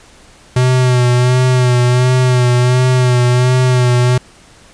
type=tone with vibrato; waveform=square; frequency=125.4 Hz; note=B2; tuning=27 cents sharp; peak=-9 dBFS; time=0.56-4.18 s; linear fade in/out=5 ms; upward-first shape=sine; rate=1.4 Hz; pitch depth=35 cents each way; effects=pink hiss -43 dBFS RMS until 4.73 s + resampled to 22050 Hz